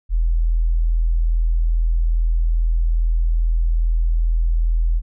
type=tone; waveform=sine; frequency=41.2 Hz; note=E1; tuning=in tune; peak=-14 dBFS; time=0.09-5.02 s; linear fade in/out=50 ms; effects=none